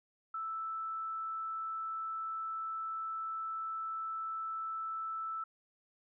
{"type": "tone", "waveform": "sine", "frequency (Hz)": 1318.5, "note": "E6", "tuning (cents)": 0, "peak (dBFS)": -36, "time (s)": [0.34, 5.44], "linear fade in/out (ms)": 5, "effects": []}